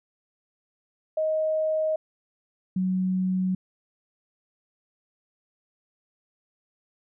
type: tone pair in turn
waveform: sine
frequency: 627 / 185.82 Hz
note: D#5 / F#3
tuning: +13 / +8 cents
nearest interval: octave + major sixth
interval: 2105 cents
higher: first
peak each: -22 dBFS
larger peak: neither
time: 1.17-1.96 / 2.76-3.55 s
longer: neither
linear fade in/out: 5 ms
effects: none